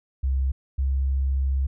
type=tone pair in turn; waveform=sine; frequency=66.4 / 67.21 Hz; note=C2 / C2; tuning=+26 / +47 cents; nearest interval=unison; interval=21 cents; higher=second; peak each=-20 dBFS; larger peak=neither; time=0.23-0.52 / 0.78-1.67 s; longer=second; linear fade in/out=10 ms; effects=none